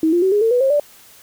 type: tone with pitch steps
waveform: sine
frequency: 319 / 347.9 / 379.4 / 413.7 / 451.1 / 492 / 536.5 / 585 Hz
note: D#4 / F4 / F#4 / G#4 / A4 / B4 / C5 / D5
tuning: +43 / -7 / +43 / -7 / +43 / -7 / +43 / -7 cents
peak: -12 dBFS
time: 0.03-0.798 s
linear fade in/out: 2 ms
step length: 96 ms
effects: white hiss -46 dBFS RMS until 1.22 s